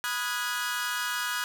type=chord; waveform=sawtooth; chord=G# minor seventh; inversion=first; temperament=equal with one note detuned; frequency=987.8 / 1244.5 / 1457.9 / 1661.2 Hz; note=B5 / D#6 / F#6 / G#6; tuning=0 / 0 / -26 / 0 cents; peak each=-33 / -32 / -29 / -30 dBFS; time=0.04-1.44 s; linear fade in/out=0 ms; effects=none